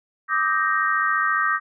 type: chord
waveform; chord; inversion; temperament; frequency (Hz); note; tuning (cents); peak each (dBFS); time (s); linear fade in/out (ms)
sine; Eb major seventh; third; equal with one note detuned; 1174.7 / 1269.2 / 1568 / 1864.7; D6 / Eb6 / G6 / Bb6; 0 / +34 / 0 / 0; -24; 0.28-1.6; 50
effects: none